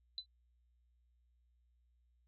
sine tone with exponential decay, 4009 Hz, B7, 25 cents sharp, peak -35 dBFS, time 0.18-0.26 s, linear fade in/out 1 ms, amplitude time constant 17 ms, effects added 60 Hz sine -70 dBFS peak until 2.27 s + AAC 64 kbps

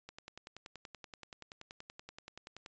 click train, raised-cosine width 0.2 ms, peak -30 dBFS, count 28, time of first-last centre 0.09-2.661 s, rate 10.5 Hz, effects resampled to 16000 Hz

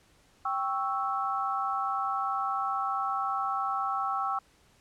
sine chord, C# diminished, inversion second, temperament equal, 784 / 1108.7 / 1318.5 Hz, G5 / C#6 / E6, 0 / 0 / 0 cents, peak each -32 / -33 / -31 dBFS, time 0.45-4.39 s, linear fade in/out 5 ms, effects pink hiss -63 dBFS RMS until 4.8 s + low-pass 10000 Hz 12 dB/octave

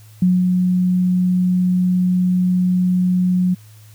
sine tone with ADSR envelope, 181.7 Hz, F#3, 31 cents flat, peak -10 dBFS, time 0.22-3.55 s, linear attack 4 ms, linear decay 200 ms, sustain -3 dB, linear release 17 ms, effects added 107 Hz sine -41 dBFS peak until 3.94 s + white hiss -51 dBFS RMS until 3.94 s

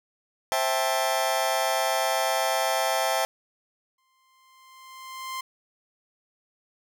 sawtooth chord, A minor seventh, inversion first, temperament just, 528 / 660 / 792 / 880 Hz, C5 / E5 / G5 / A5, +16 / +2 / +18 / 0 cents, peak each -26 / -23 / -24 / -26 dBFS, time 0.52-3.25 s, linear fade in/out 0 ms
sawtooth tone with exponential growth, 1046.5 Hz, C6, in tune, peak -26 dBFS, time 3.98-5.41 s, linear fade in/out 5 ms, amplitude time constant 310 ms
effects none

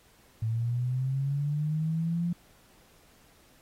sine linear sweep, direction up, 110 to 174.61 Hz, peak -26 dBFS, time 0.42-2.33 s, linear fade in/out 5 ms, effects pink hiss -61 dBFS RMS until 3.61 s + AAC 48 kbps

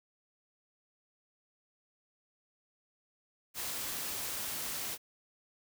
white noise, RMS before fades -38 dBFS, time 3.54-4.98 s, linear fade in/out 50 ms, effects none

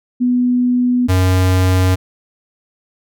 sine / square tone pair in turn, 247.2 / 92.6 Hz, B3 / F#2, +2 / +2 cents, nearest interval octave + perfect fourth, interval 1700 cents, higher first, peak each -11 dBFS, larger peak neither, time 0.2-1.08 / 1.08-1.96 s, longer neither, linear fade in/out 20 ms, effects none

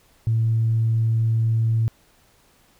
sine tone, 113 Hz, A2, 47 cents sharp, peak -16 dBFS, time 0.27-1.88 s, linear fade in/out 0 ms, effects tanh soft clip ceiling -12 dBFS + pink hiss -58 dBFS RMS until 2.79 s

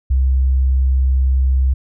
sine tone, 65.5 Hz, C2, 2 cents sharp, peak -11 dBFS, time 0.1-1.74 s, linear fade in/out 10 ms, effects none

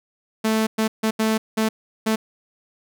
sawtooth tone bursts at uneven times, 219.8 Hz, A3, 2 cents flat, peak -14 dBFS, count 6, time 0.44-0.67 / 0.78-0.88 / 1.03-1.11 / 1.19-1.38 / 1.57-1.69 / 2.06-2.16 s, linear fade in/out 10 ms, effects none

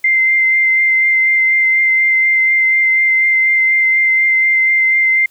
sine tone with vibrato, 2084 Hz, C7, 7 cents flat, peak -9 dBFS, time 0.04-5.26 s, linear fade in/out 5 ms, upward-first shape sine, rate 4.1 Hz, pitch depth 12 cents each way, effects white hiss -53 dBFS RMS until 5.3 s

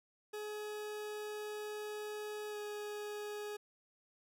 40% pulse tone with pitch glide, 421.8 to 417.4 Hz, G#4 to G#4, +27 to +9 cents, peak -40 dBFS, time 0.33-3.57 s, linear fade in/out 10 ms, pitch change -18 cents, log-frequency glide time 2.5-2.57 s, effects none

